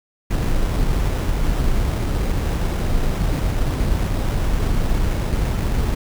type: noise with sample-and-hold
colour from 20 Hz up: brown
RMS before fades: -19 dBFS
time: 0.3-5.95 s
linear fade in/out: 10 ms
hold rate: 4410 Hz
effects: none